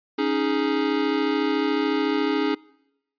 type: chord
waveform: square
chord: C# suspended second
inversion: none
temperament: equal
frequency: 277.2 / 311.1 / 415.3 Hz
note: C#4 / D#4 / G#4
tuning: 0 / 0 / 0 cents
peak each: -26 dBFS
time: 0.18-2.55 s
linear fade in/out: 10 ms
effects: noise-tail reverb RT60 0.9 s tail -25 dB re dry + resampled to 11025 Hz

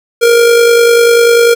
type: tone with amplitude modulation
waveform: square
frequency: 469.6 Hz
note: A#4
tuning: 13 cents sharp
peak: -3 dBFS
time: 0.21-1.55 s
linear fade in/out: 20 ms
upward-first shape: sine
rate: 50.1 Hz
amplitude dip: 40%
effects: none

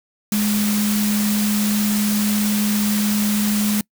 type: tone in noise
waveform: sine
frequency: 208.7 Hz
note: G#3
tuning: 9 cents sharp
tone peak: -17 dBFS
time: 0.32-3.81 s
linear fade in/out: 2 ms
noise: white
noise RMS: -25 dBFS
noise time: 0.32-3.81 s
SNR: +5 dB
effects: noise-tail reverb RT60 0.1 s tail -26 dB re dry

